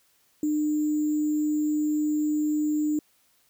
sine tone with sample-and-hold, 301.8 Hz, D4, 47 cents sharp, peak -22 dBFS, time 0.43-2.99 s, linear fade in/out 2 ms, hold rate 7350 Hz, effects white hiss -65 dBFS RMS until 3.49 s

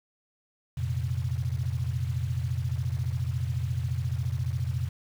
sine chord, F suspended fourth, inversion none, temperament equal, 87.31 / 116.54 / 130.81 Hz, F2 / Bb2 / C3, 0 / 0 / 0 cents, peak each -31 dBFS, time 0.77-4.89 s, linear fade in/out 10 ms, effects 8-bit

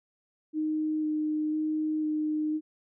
sine tone with vibrato, 308 Hz, D#4, 17 cents flat, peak -26 dBFS, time 0.53-2.61 s, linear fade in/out 50 ms, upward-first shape square, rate 1 Hz, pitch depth 9 cents each way, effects none

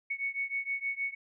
sine beating tone pair, 2216 / 2222.4 Hz, C#7 / C#7, -1 / +4 cents, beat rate 6.4 Hz, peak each -34 / -35 dBFS, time 0.1-1.15 s, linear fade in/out 10 ms, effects none

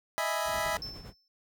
25% pulse chord, E major seventh, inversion third, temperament equal, 622.3 / 659.3 / 830.6 / 987.8 Hz, D#5 / E5 / G#5 / B5, 0 / 0 / 0 / 0 cents, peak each -31 / -30 / -32 / -32 dBFS, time 0.18-0.77 s, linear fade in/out 0 ms
brown noise with tremolo, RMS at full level -38 dBFS, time 0.44-1.14 s, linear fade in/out 50 ms, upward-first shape sine, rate 9.8 Hz, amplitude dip 60%
triangle tone with exponential decay, 5300 Hz, E8, 9 cents sharp, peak -33 dBFS, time 0.82-1.28 s, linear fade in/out 1 ms, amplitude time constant 100 ms
effects noise-tail reverb RT60 0.1 s tail -24 dB re dry + high-pass 60 Hz 12 dB/octave

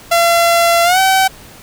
sawtooth tone with pitch glide, 681 to 764.4 Hz, F5 to G5, -44 to -44 cents, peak -5 dBFS, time 0.11-1.28 s, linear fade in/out 10 ms, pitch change +200 cents, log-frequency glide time 0.84-0.99 s, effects pink hiss -38 dBFS RMS until 1.62 s

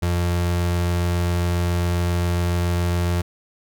35% pulse tone, 87.31 Hz, F2, in tune, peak -17 dBFS, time 0.02-3.22 s, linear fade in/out 10 ms, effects none

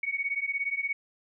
sine beating tone pair, 2224 / 2241 Hz, C#7 / C#7, +5 / +18 cents, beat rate 17 Hz, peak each -31 dBFS, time 0.03-0.93 s, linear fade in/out 5 ms, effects none

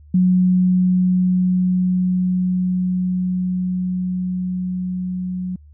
sine tone with level ramp, 182.7 Hz, F#3, 22 cents flat, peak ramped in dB -11 to -22 dBFS, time 0.14-5.56 s, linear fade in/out 5 ms, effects added 74 Hz sine -42 dBFS peak until 5.73 s

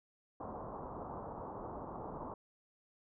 white low-pass noise, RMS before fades -45 dBFS, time 0.4-2.34 s, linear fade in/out 5 ms, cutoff 1100 Hz, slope 48 dB/octave, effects none

